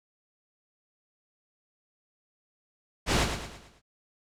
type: noise with echo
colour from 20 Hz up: pink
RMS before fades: -24 dBFS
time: 3.06-3.27 s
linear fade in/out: 50 ms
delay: 110 ms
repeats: 5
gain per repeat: -7 dB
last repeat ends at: 3.82 s
effects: low-pass 7000 Hz 12 dB/octave